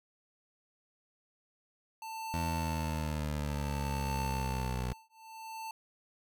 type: tone with tremolo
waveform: square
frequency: 890 Hz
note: A5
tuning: 20 cents sharp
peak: -36 dBFS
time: 2.02-5.71 s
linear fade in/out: 2 ms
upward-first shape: triangle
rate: 0.57 Hz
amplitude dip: 100%
type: exponential sweep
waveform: 20% pulse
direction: down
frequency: 83.9 to 61.5 Hz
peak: -28 dBFS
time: 2.34-4.93 s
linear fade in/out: 0 ms
effects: none